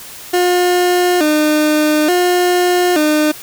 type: tone with vibrato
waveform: 30% pulse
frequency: 329.6 Hz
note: E4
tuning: in tune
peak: -8 dBFS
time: 0.33-3.32 s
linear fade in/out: 10 ms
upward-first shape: square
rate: 0.57 Hz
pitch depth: 140 cents each way
effects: white hiss -33 dBFS RMS until 3.42 s